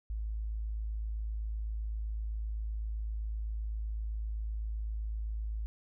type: tone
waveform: sine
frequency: 53.9 Hz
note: A1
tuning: 35 cents flat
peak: -33 dBFS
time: 0.1-5.66 s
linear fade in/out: 0 ms
effects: none